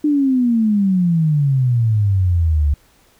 sine exponential sweep, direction down, 304 to 70.2 Hz, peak -12 dBFS, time 0.04-2.74 s, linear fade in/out 5 ms, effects pink hiss -54 dBFS RMS until 3.19 s

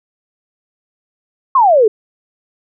sine exponential sweep, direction down, 1114 to 406.2 Hz, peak -6 dBFS, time 1.55-1.88 s, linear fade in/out 5 ms, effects none

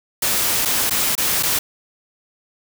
white noise with dropouts, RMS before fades -19 dBFS, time 0.22-1.59 s, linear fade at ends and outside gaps 5 ms, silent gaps 0.652-0.656 / 0.897-0.907 / 1.153-1.178 / 1.427-1.432 s, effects none

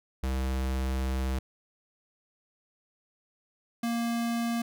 square tone pair in turn, 65.41 / 233.6 Hz, C2 / A#3, 0 / +4 cents, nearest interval octave + minor seventh, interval 2204 cents, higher second, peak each -28 dBFS, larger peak neither, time 0.23-1.39 / 3.83-4.62 s, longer first, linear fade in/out 5 ms, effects none

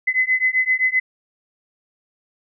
sine beating tone pair, 2026 / 2033.7 Hz, B6 / C7, +44 / -50 cents, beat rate 7.7 Hz, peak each -19 dBFS, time 0.07-1 s, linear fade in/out 10 ms, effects none

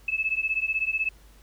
sine beating tone pair, 2598 / 2614 Hz, E7 / E7, -26 / -15 cents, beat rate 16 Hz, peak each -27 dBFS, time 0.08-1.09 s, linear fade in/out 5 ms, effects added 50 Hz sine -51 dBFS peak until 1.42 s + pink hiss -58 dBFS RMS until 1.42 s

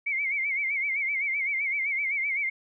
sine tone with vibrato, 2200 Hz, C#7, 14 cents flat, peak -25 dBFS, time 0.06-2.5 s, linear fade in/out 10 ms, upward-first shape sine, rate 7.8 Hz, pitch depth 96 cents each way, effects none

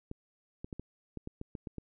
clicks, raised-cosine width 3 ms, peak -27 dBFS, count 10, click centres 0.114 / 0.645 / 0.728 / 0.796 / 1.173 / 1.274 / 1.414 / 1.552 / 1.672 / 1.783 s, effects none

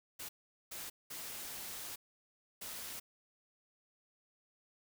white noise bursts at uneven times, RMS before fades -45 dBFS, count 4, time 0.19-0.29 / 0.71-0.9 / 1.1-1.96 / 2.61-3 s, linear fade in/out 10 ms, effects none

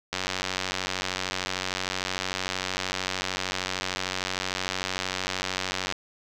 click train, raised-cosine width 0.2 ms, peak -10 dBFS, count 541, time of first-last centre 0.13-5.924 s, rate 93.2 Hz, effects none

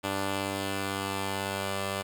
5% pulse tone pair together, 98 / 293.7 Hz, G2 / D4, 0 / 0 cents, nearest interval octave + perfect fifth, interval 1900 cents, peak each -20 / -24 dBFS, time 0.03-2.03 s, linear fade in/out 20 ms, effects none

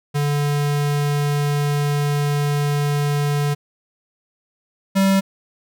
square tone pair in turn, 145.2 / 193.82 Hz, D3 / G3, -19 / -19 cents, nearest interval perfect fourth, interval 500 cents, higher second, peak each -18 / -14 dBFS, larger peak second, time 0.14-3.55 / 4.95-5.21 s, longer first, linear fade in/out 20 ms, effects none

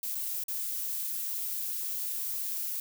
violet noise with dropouts, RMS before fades -34 dBFS, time 0.03-2.8 s, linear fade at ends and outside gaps 2 ms, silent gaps 0.148-0.152 / 0.438-0.482 s, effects none

